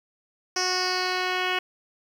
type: tone with low-pass filter sweep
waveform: 10% pulse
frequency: 367 Hz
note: F#4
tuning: 14 cents flat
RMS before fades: -26 dBFS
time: 0.56-1.59 s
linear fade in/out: 5 ms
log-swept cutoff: 5700 to 3100 Hz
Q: 5.5
effects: 8-bit